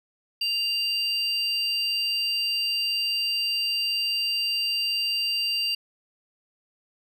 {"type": "tone pair together", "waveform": "triangle", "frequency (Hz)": [2794, 4699], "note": ["F7", "D8"], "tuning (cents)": [0, 0], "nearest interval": "major sixth", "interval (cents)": 900, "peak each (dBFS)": -25, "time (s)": [0.41, 5.75], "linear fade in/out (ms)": 5, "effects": []}